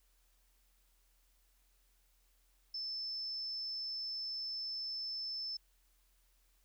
sine tone, 5274 Hz, E8, in tune, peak -38 dBFS, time 2.74-5.57 s, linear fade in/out 5 ms, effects added 42 Hz sine -70 dBFS peak until 6.64 s + white hiss -75 dBFS RMS until 6.64 s

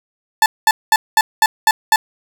30% pulse tone bursts, 880 Hz, A5, in tune, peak -5 dBFS, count 7, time 0.42-1.96 s, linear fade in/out 2 ms, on 40 ms, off 210 ms, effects none

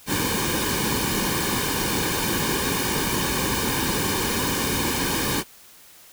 pink noise with comb filter, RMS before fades -24 dBFS, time 0.06-5.44 s, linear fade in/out 50 ms, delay 1.5 ms, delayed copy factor -0.75, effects white hiss -49 dBFS RMS until 6.12 s

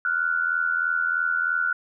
sine tone pair together, 1396.9 / 1480 Hz, F6 / F#6, 0 / 0 cents, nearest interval minor second, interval 100 cents, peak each -25 / -23 dBFS, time 0.05-1.73 s, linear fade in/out 2 ms, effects none

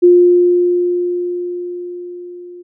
sine tone with level ramp, 353.7 Hz, F4, 22 cents sharp, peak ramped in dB -3 to -31 dBFS, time 0.02-2.63 s, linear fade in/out 20 ms, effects none

